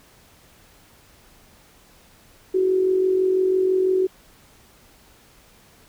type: tone with amplitude modulation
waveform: sine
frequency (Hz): 374.4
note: F#4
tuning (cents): +20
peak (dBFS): -14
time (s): 2.54-4.07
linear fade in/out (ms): 10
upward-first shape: sine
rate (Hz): 46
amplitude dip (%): 50
effects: pink hiss -53 dBFS RMS until 5.88 s